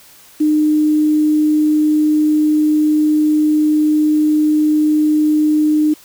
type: tone with quantisation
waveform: sine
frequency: 304.5 Hz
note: D#4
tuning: 37 cents flat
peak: -10 dBFS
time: 0.4-5.94 s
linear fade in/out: 10 ms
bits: 6
effects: white hiss -44 dBFS RMS until 6.04 s